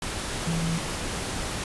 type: tone in noise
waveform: sine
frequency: 165.7 Hz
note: E3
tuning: 9 cents sharp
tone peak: -25 dBFS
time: 0.47-0.78 s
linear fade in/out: 2 ms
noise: pink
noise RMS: -31 dBFS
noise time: 0.02-1.64 s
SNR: +3 dB
effects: resampled to 24000 Hz